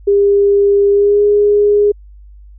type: tone with pitch glide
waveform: sine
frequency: 402.5 to 412.4 Hz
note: G4 to G#4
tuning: +46 to -12 cents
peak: -7 dBFS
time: 0.07-1.92 s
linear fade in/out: 10 ms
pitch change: +42 cents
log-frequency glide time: 0.91-1.23 s
effects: added 50 Hz sine -35 dBFS peak until 2.58 s